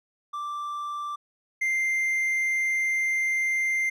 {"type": "tone pair in turn", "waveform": "triangle", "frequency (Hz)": [1174.7, 2093], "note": ["D6", "C7"], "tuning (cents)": [0, 0], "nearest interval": "minor seventh", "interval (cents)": 1000, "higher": "second", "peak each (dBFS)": [-28, -21], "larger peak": "second", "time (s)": [[0.33, 1.16], [1.61, 3.9]], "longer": "second", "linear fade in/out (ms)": 10, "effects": []}